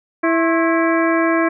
harmonic tone with a mistuned harmonic, 329.6 Hz, E4, in tune, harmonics 1 / 2 / 3 / 4 / 5 / 6 / 7, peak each -16 / -20 / -22 / -27 / -23 / -28 / -28 dBFS, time 0.23-1.49 s, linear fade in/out 10 ms, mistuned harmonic 3, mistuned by +140 cents, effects none

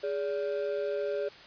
triangle ring-modulated tone, 494 Hz, B4, in tune, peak -24 dBFS, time 0.03-1.29 s, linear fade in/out 10 ms, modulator 80.7 Hz, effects white hiss -50 dBFS RMS until 1.46 s + resampled to 11025 Hz

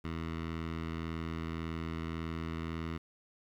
10% pulse tone with notch filter, 81.8 Hz, E2, 13 cents flat, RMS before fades -38 dBFS, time 0.04-2.98 s, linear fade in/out 10 ms, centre 540 Hz, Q 1.1, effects low-pass 3000 Hz 12 dB/octave + 11-bit

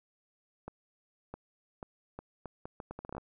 accelerating click train, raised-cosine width 1 ms, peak -27 dBFS, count 15, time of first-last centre 0.68-3.181 s, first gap 660 ms, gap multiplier 0.74, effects none

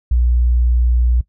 sine tone, 60.3 Hz, B1, 41 cents flat, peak -11 dBFS, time 0.11-1.21 s, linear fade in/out 5 ms, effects noise-tail reverb RT60 0.1 s tail -17 dB re dry

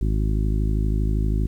harmonic tone, 52.6 Hz, G#1, 23 cents sharp, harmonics 1 / 2 / 3 / 4 / 5 / 6 / 7, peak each -20 / -26 / -30 / -32 / -34 / -36 / -37 dBFS, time 0.01-1.47 s, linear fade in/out 5 ms, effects 9-bit

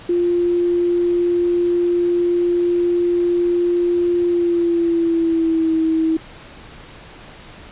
sine tone with pitch glide, 349.2 to 322.1 Hz, F4 to E4, 0 to -40 cents, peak -14 dBFS, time 0.09-6.17 s, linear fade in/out 5 ms, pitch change -140 cents, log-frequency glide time 4.25-5.77 s, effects pink hiss -40 dBFS RMS until 7.71 s + resampled to 8000 Hz

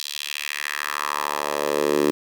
10% pulse tone with high-pass filter sweep, 73.42 Hz, D2, in tune, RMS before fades -25 dBFS, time 0-2.11 s, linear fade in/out 0 ms, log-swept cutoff 4100 to 320 Hz, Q 2.3, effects 8-bit

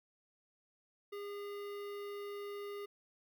square tone with notch filter, 406.8 Hz, G#4, 36 cents flat, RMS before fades -44 dBFS, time 1.12-2.86 s, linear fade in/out 10 ms, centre 7300 Hz, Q 0.7, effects none

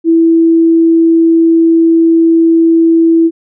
sine tone, 329.6 Hz, E4, in tune, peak -4 dBFS, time 0.04-3.31 s, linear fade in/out 50 ms, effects none

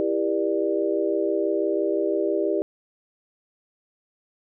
sine chord, E half-diminished seventh, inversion none, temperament just, 329.6 / 395.6 / 474.7 / 593.3 Hz, E4 / G4 / Bb4 / D5, 0 / +16 / +31 / +18 cents, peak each -26 / -24 / -30 / -27 dBFS, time 0-2.62 s, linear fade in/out 0 ms, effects none

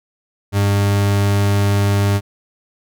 40% pulse tone, 100.7 Hz, G2, 47 cents sharp, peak -12 dBFS, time 0.52-2.21 s, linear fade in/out 50 ms, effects none

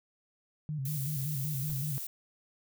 sine tone with vibrato, 142.7 Hz, D3, 49 cents flat, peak -32 dBFS, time 0.69-1.98 s, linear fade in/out 0 ms, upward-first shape square, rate 5.3 Hz, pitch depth 110 cents each way
violet noise, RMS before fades -39 dBFS, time 0.85-2.07 s, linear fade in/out 5 ms
brown noise with exponential decay, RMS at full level -43 dBFS, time 1.69-1.88 s, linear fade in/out 1 ms, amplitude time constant 40 ms
effects none

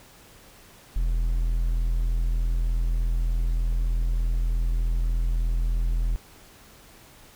triangle tone, 41.65 Hz, E1, 19 cents sharp, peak -19 dBFS, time 0.96-6.16 s, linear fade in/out 0 ms, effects pink hiss -51 dBFS RMS until 7.35 s

